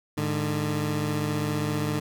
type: tone pair together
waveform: 20% pulse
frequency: 104.7 / 149.49 Hz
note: G#2 / D3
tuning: +15 / +31 cents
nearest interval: tritone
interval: 616 cents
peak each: -25 / -22 dBFS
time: 0.17-2 s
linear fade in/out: 10 ms
effects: none